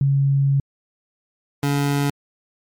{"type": "tone pair in turn", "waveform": ["sine", "25% pulse"], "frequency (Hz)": [138.5, 142.23], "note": ["C#3", "C#3"], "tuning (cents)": [-1, 45], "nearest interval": "unison", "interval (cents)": 46, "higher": "second", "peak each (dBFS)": -14, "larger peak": "neither", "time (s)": [[0.01, 0.6], [1.63, 2.1]], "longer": "first", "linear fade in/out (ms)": 2, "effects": ["MP3 96 kbps"]}